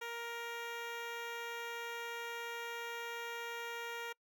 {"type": "tone with notch filter", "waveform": "10% pulse", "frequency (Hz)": 468.5, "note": "A#4", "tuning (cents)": 9, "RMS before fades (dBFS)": -43, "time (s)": [0.01, 4.13], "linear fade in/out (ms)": 10, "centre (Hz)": 8700, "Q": 1, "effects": ["noise-tail reverb RT60 0.1 s tail -26 dB re dry"]}